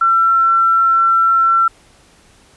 sine tone, 1349 Hz, E6, 40 cents sharp, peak -9 dBFS, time 0.01-1.68 s, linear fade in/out 5 ms, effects pink hiss -49 dBFS RMS until 2.56 s + resampled to 24000 Hz

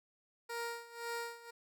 15% pulse tone with tremolo, 468.3 Hz, A#4, 8 cents sharp, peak -31 dBFS, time 0.49-1.51 s, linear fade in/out 10 ms, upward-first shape sine, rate 1.9 Hz, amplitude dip 85%, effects none

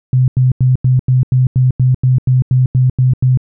sine tone bursts, 128 Hz, C3, 38 cents flat, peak -7 dBFS, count 14, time 0.13-3.374 s, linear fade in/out 2 ms, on 150 ms, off 88 ms, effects none

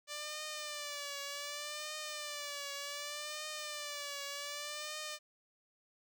5% pulse tone with vibrato, 587.3 Hz, D5, in tune, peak -29 dBFS, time 0.07-5.19 s, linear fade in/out 50 ms, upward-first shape triangle, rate 0.66 Hz, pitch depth 76 cents each way, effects none

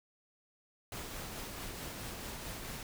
pink noise with tremolo, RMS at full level -42 dBFS, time 0.92-2.83 s, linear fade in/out 2 ms, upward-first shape triangle, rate 4.6 Hz, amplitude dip 30%, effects none

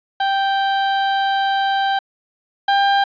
35% pulse tone pair in turn, 784 / 795.9 Hz, G5 / G5, 0 / +26 cents, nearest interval unison, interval 26 cents, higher second, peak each -14 / -11 dBFS, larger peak second, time 0.2-1.99 / 2.68-3.04 s, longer first, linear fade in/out 5 ms, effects resampled to 11025 Hz + 8-bit

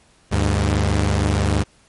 sawtooth tone pair together, 75.2 / 101.48 Hz, D2 / G#2, +42 / -40 cents, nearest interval perfect fourth, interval 518 cents, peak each -15 dBFS, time 0.31-1.64 s, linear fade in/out 20 ms, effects pink hiss -55 dBFS RMS until 1.88 s + MP3 48 kbps

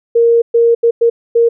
sine tone bursts at uneven times, 466.2 Hz, A#4, in tune, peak -6 dBFS, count 5, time 0.15-0.42 / 0.54-0.75 / 0.83-0.91 / 1.01-1.1 / 1.35-1.49 s, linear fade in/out 10 ms, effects none

